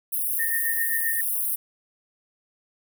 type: high-pass noise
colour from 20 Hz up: white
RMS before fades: -26 dBFS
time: 0.12-1.56 s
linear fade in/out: 10 ms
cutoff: 9500 Hz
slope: 96 dB/octave
type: tone with tremolo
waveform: sine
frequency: 1827 Hz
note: A#6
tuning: 35 cents flat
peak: -24 dBFS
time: 0.39-1.21 s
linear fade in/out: 5 ms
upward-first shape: sine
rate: 7.6 Hz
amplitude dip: 65%
effects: none

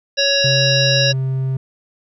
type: harmonic tone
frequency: 557 Hz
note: C#5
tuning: 8 cents sharp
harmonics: 1 / 3 / 5 / 7 / 9 / 10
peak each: -19 / -22 / -21 / -19 / -23 / -20 dBFS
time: 0.17-1.13 s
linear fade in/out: 20 ms
type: tone with pitch glide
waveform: triangle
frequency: 133.4 to 132.17 Hz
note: C3 to C3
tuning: +34 to +18 cents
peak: -15 dBFS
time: 0.44-1.57 s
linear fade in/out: 5 ms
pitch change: -16 cents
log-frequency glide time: 0.67-1.14 s
effects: none

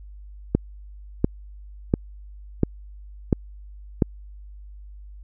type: click train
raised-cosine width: 3 ms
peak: -4 dBFS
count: 6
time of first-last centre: 0.55-4.022 s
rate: 1.44 Hz
effects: added 50 Hz sine -39 dBFS peak until 5.23 s

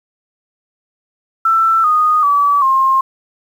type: tone with pitch steps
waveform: sine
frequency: 1333 / 1236.6 / 1147.1 / 1064.1 Hz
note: E6 / D#6 / D6 / C6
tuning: +19 / -11 / -41 / +29 cents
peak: -9 dBFS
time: 1.45-3.01 s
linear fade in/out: 5 ms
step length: 390 ms
effects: 7-bit

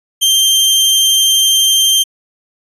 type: tone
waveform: sawtooth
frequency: 3156 Hz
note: G7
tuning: 11 cents sharp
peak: -5 dBFS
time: 0.21-2.04 s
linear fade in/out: 20 ms
effects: resampled to 32000 Hz

